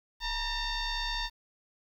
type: tone with frequency modulation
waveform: sine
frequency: 1801 Hz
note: A6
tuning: 40 cents sharp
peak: -30 dBFS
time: 0.2-1.3 s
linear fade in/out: 50 ms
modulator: 918 Hz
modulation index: 3.4
effects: 10-bit